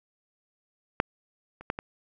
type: clicks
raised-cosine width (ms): 0.5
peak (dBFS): -6 / -29 / -12 / -19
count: 4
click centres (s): 1.001 / 1.61 / 1.701 / 1.789
effects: none